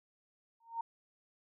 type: tone with exponential growth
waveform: sine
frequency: 920 Hz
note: A#5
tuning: 23 cents flat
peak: -31 dBFS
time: 0.6-0.81 s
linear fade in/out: 5 ms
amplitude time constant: 44 ms
effects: none